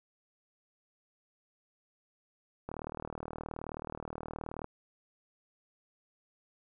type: click train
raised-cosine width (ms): 1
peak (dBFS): -25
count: 77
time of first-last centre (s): 2.69-4.644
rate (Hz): 38.9
effects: none